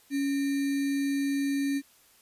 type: tone with sample-and-hold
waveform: sine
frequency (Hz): 278.8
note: C#4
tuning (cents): +10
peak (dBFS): -25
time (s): 0.1-1.82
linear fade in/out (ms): 50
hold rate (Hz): 2100
effects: white hiss -60 dBFS RMS until 2.21 s + resampled to 32000 Hz